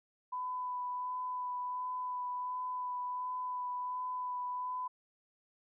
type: tone with vibrato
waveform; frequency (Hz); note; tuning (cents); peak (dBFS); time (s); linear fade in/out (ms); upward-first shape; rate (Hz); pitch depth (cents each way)
sine; 998; B5; +18; -35; 0.32-4.88; 10; sine; 1.4; 12
effects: none